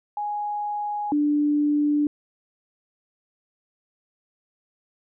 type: tone pair in turn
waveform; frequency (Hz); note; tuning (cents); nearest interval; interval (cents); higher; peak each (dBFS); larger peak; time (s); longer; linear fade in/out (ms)
sine; 830.6 / 294.5; G#5 / D4; 0 / +5; octave + tritone; 1795; first; -25 / -18; second; 0.17-1.12 / 1.12-2.07; neither; 2
effects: none